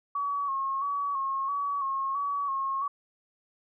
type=tone with vibrato; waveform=sine; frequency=1108.7 Hz; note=C#6; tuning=in tune; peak=-27 dBFS; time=0.15-2.88 s; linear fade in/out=5 ms; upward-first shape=square; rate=1.5 Hz; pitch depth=40 cents each way; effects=none